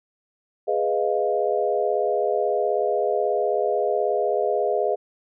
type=chord; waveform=sine; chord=F half-diminished seventh; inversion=first; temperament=equal; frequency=415.3 / 493.9 / 622.3 / 698.5 Hz; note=Ab4 / Cb5 / Eb5 / F5; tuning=0 / 0 / 0 / 0 cents; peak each=-24 / -26 / -25 / -26 dBFS; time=0.67-4.96 s; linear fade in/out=20 ms; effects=none